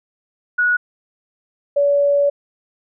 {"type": "tone pair in turn", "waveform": "sine", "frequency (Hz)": [1461, 570.2], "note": ["F#6", "C#5"], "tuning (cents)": [-22, 49], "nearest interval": "octave + major third", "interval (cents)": 1629, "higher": "first", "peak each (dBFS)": [-13, -12], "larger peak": "second", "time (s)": [[0.58, 0.77], [1.76, 2.3]], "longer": "second", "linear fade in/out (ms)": 10, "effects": []}